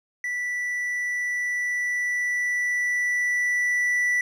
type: tone with level ramp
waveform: triangle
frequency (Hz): 1966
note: B6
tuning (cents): -8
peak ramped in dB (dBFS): -24 to -18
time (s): 0.24-4.21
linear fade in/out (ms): 2
effects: resampled to 32000 Hz